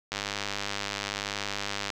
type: click train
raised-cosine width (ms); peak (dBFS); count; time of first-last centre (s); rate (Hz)
0.2; -13; 181; 0.12-1.902; 101
effects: none